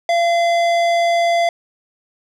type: tone with tanh clipping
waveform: sine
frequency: 684 Hz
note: F5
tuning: 36 cents flat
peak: -15 dBFS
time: 0.09-1.49 s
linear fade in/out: 2 ms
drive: 16 dB
effects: none